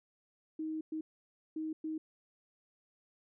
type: tone bursts at uneven times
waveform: sine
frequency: 314.5 Hz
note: D#4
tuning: 19 cents sharp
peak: -35 dBFS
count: 4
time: 0.59-0.81 / 0.92-1.01 / 1.56-1.73 / 1.84-1.98 s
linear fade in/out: 5 ms
effects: none